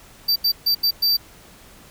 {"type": "tone bursts at uneven times", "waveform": "square", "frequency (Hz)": 4659, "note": "D8", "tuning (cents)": -15, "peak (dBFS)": -16, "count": 5, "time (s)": [[0.28, 0.36], [0.44, 0.52], [0.66, 0.75], [0.83, 0.91], [1.02, 1.17]], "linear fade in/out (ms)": 10, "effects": ["pink hiss -47 dBFS RMS until 1.9 s"]}